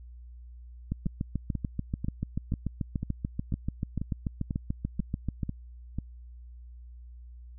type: two click trains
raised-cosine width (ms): 5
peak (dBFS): -17 / -19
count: 32 / 11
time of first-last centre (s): 0.92-5.432 / 1.06-5.986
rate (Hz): 6.87 / 2.03
effects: added 60 Hz sine -44 dBFS peak until 7.58 s